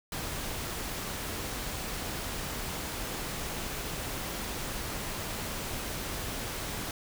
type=noise; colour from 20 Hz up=pink; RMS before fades=-36 dBFS; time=0.12-6.91 s; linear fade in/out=2 ms; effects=none